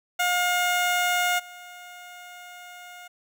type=tone with level steps; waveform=15% pulse; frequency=714 Hz; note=F5; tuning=38 cents sharp; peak=-15 / -35 dBFS; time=0.19-3.08 s; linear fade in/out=10 ms; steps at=1.38 s; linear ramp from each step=20 ms; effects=none